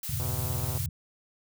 blue noise, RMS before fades -36 dBFS, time 0.03-0.86 s, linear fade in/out 2 ms
sine chord, E diminished seventh, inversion none, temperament just, 82.41 / 98.89 / 118.67 / 142.4 Hz, E2 / G2 / Bb2 / Db3, 0 / +16 / +31 / +47 cents, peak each -35 dBFS, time 0.09-0.89 s, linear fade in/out 5 ms
click train, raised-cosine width 1 ms, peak -27 dBFS, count 74, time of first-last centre 0.2-0.775 s, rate 127 Hz
effects none

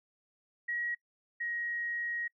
sine tone pair in turn, 1905 / 1889.7 Hz, A#6 / A#6, +37 / +23 cents, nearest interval unison, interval 14 cents, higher first, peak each -32 / -33 dBFS, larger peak first, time 0.68-0.95 / 1.4-2.28 s, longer second, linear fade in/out 10 ms, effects noise-tail reverb RT60 0.1 s tail -24 dB re dry

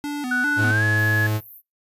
square tone with vibrato, 270 Hz, C#4, 45 cents flat, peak -26 dBFS, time 0.04-0.71 s, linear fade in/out 0 ms, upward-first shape square, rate 2.5 Hz, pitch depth 130 cents each way
sine tone with pitch glide, 1480 to 1690.3 Hz, F#6 to G#6, 0 to +30 cents, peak -19 dBFS, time 0.31-1.27 s, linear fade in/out 5 ms, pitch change +230 cents, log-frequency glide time 0.68-0.84 s
45% pulse tone, 107.4 Hz, A2, 41 cents flat, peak -20 dBFS, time 0.56-1.41 s, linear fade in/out 50 ms
white high-pass noise, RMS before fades -38 dBFS, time 0.95-1.62 s, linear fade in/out 50 ms, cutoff 12000 Hz, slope 96 dB/octave
effects noise-tail reverb RT60 0.2 s tail -25 dB re dry + resampled to 32000 Hz

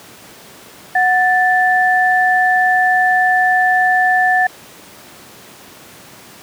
sine tone pair together, 736.6 / 1760 Hz, F#5 / A6, -8 / 0 cents, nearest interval octave + minor third, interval 1508 cents, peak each -13 dBFS, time 0.95-4.47 s, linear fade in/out 5 ms, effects pink hiss -39 dBFS RMS until 6.42 s + high-pass 150 Hz 12 dB/octave

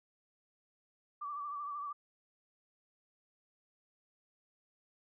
sine tone with vibrato, 1162 Hz, D6, 19 cents flat, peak -38 dBFS, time 1.21-1.93 s, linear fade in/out 10 ms, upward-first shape sine, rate 13 Hz, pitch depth 51 cents each way, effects none

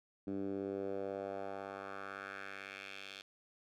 10% pulse tone with band-pass filter sweep, 98 Hz, G2, in tune, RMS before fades -43 dBFS, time 0.27-3.22 s, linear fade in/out 5 ms, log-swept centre 270 to 3400 Hz, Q 2.1, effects none

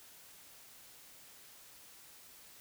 silence, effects white hiss -57 dBFS RMS until 2.6 s

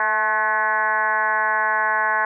sine tone with frequency modulation, 1290 Hz, E6, 38 cents flat, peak -17 dBFS, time 0-2.25 s, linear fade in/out 2 ms, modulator 212 Hz, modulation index 2.6, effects none

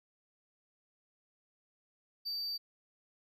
triangle tone, 4631 Hz, D8, 25 cents flat, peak -34 dBFS, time 2.25-2.58 s, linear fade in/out 20 ms, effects none

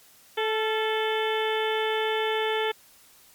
harmonic tone with a mistuned harmonic, 436.6 Hz, A4, 13 cents flat, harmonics 1 / 2 / 3 / 4 / 5 / 6 / 7 / 8, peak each -26 / -30 / -36 / -33 / -35 / -40 / -35 / -36 dBFS, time 0.37-2.72 s, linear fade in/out 10 ms, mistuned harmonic 3, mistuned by +53 cents, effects white hiss -55 dBFS RMS until 3.34 s + MP3 96 kbps

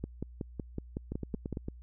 two click trains, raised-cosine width 3 ms, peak -22 / -23 dBFS, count 9 / 6, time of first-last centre 0.04-1.527 / 1.12-1.684 s, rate 5.38 / 8.86 Hz, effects added 60 Hz sine -47 dBFS peak until 1.82 s

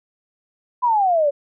sine exponential sweep, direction down, 1015 to 554.4 Hz, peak -14 dBFS, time 0.82-1.31 s, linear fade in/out 20 ms, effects none

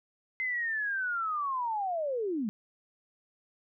sine linear sweep, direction down, 2076 to 196 Hz, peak -29 dBFS, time 0.4-2.49 s, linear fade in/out 0 ms, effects none

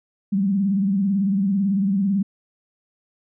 sine tone with vibrato, 196.2 Hz, G3, 2 cents sharp, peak -17 dBFS, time 0.32-2.23 s, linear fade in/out 10 ms, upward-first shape sine, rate 18 Hz, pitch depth 95 cents each way, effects none

